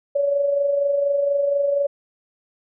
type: tone with amplitude modulation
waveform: sine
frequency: 566 Hz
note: C#5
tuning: 36 cents sharp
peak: -15 dBFS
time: 0.15-1.87 s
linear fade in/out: 10 ms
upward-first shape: sine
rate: 24.2 Hz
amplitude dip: 45%
effects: none